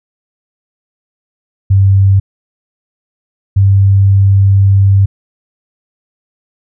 sine tone pair in turn, 97.5 / 98.18 Hz, G2 / G2, -9 / +3 cents, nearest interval unison, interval 12 cents, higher second, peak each -4 dBFS, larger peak neither, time 1.7-2.2 / 3.56-5.06 s, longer second, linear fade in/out 10 ms, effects none

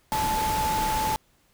sine tone in noise, 870 Hz, A5, 20 cents flat, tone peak -24 dBFS, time 0.12-1.16 s, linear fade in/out 0 ms, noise pink, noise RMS -30 dBFS, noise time 0.12-1.16 s, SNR +3 dB, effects pink hiss -64 dBFS RMS until 1.53 s

